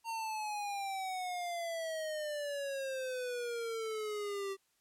square exponential sweep, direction down, 920 to 386.6 Hz, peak -37 dBFS, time 0.04-4.57 s, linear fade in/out 50 ms, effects white hiss -75 dBFS RMS until 4.8 s + low-pass 12000 Hz 12 dB/octave

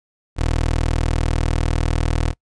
20% pulse tone, 40.11 Hz, E1, 47 cents flat, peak -12 dBFS, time 0.36-2.34 s, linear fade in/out 50 ms, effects noise-tail reverb RT60 0.1 s tail -23 dB re dry + resampled to 22050 Hz

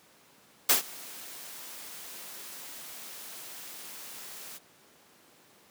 white noise with ADSR envelope, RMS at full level -20 dBFS, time 0.69-4.59 s, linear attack 8 ms, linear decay 120 ms, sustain -24 dB, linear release 25 ms, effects pink hiss -59 dBFS RMS until 5.7 s + high-pass 200 Hz 12 dB/octave

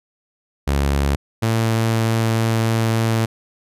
sawtooth tone pair in turn, 70.1 / 112.93 Hz, C#2 / A2, +20 / +46 cents, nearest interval minor sixth, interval 826 cents, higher second, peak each -12 dBFS, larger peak neither, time 0.67-1.16 / 1.42-3.26 s, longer second, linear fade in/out 10 ms, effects resampled to 32000 Hz

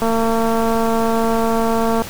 click train, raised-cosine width 1 ms, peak -6 dBFS, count 455, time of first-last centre 0.02-2.02 s, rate 227 Hz, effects pink hiss -31 dBFS RMS until 2.09 s

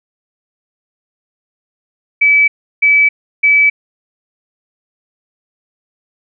sine tone bursts, 2297 Hz, D7, 39 cents flat, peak -6 dBFS, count 3, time 2.21-3.7 s, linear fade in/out 10 ms, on 270 ms, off 340 ms, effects none

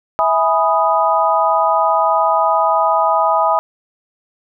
sine chord, E major seventh, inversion none, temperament equal with one note detuned, 653.6 / 830.6 / 987.8 / 1244.5 Hz, E5 / G#5 / B5 / D#6, -15 / 0 / 0 / 0 cents, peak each -17 dBFS, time 0.19-3.59 s, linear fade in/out 0 ms, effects none

